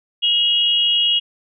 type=tone pair together; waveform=sine; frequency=2872 / 3303 Hz; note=F7 / G#7; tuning=+48 / -10 cents; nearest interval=major second; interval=242 cents; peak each=-15 / -19 dBFS; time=0.22-1.2 s; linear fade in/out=20 ms; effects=none